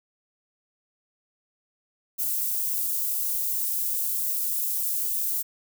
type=high-pass noise; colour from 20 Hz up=white; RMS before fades=-27 dBFS; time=2.18-5.43 s; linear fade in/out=20 ms; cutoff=12000 Hz; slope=12 dB/octave; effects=none